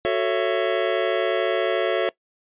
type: chord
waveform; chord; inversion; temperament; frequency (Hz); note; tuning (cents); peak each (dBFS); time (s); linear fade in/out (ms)
square; F# minor seventh; none; just; 370 / 444 / 555 / 666; F#4 / A4 / C#5 / E5; 0 / +16 / +2 / +18; -26; 0.05-2.09; 0
effects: noise-tail reverb RT60 0.1 s tail -21 dB re dry + resampled to 8000 Hz